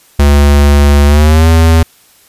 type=tone with pitch glide; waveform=square; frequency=71.8 to 81.53 Hz; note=D2 to E2; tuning=-39 to -19 cents; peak=-4 dBFS; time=0.19-1.83 s; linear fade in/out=5 ms; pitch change=+220 cents; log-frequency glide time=1.06-1.47 s; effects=white hiss -45 dBFS RMS until 2.28 s + resampled to 32000 Hz